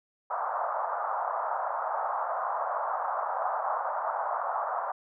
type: band-pass noise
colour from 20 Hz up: pink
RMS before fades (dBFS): -31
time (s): 0.3-4.92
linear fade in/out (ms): 10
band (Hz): 630 to 1300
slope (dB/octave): 48
effects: none